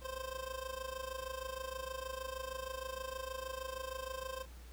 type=tone with amplitude modulation; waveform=25% pulse; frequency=523.3 Hz; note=C5; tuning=in tune; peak=-34 dBFS; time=0.01-4.46 s; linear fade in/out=50 ms; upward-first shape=sine; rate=26.4 Hz; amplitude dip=80%; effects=added 60 Hz sine -50 dBFS peak until 4.72 s + pink hiss -60 dBFS RMS until 4.72 s